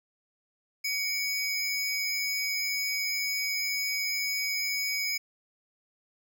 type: tone pair together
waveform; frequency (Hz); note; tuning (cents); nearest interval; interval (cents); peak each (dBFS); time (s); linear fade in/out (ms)
square; 2251 / 5053; C#7 / D#8; +26 / +26; octave + major second; 1400; -31 / -32; 0.84-5.18; 10
effects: none